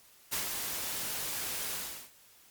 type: noise with ADSR envelope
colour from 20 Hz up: white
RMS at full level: -32 dBFS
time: 0.31-2.11 s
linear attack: 24 ms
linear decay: 120 ms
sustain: -4 dB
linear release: 380 ms
effects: white hiss -60 dBFS RMS until 2.5 s + Opus 48 kbps